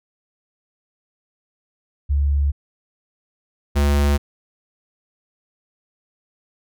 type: tone pair in turn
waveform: sine / square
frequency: 71.1 / 71.64 Hz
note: C#2 / D2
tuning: +45 / -42 cents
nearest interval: unison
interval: 13 cents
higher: second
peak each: -15 dBFS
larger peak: neither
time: 2.09-2.52 / 3.75-4.18 s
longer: neither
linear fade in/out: 20 ms
effects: none